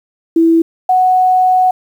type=tone pair in turn; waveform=sine; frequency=329.6 / 739.9 Hz; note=E4 / F#5; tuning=0 / 0 cents; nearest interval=octave + major second; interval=1400 cents; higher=second; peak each=-6 / -7 dBFS; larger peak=first; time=0.36-0.62 / 0.89-1.71 s; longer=second; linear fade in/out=5 ms; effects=7-bit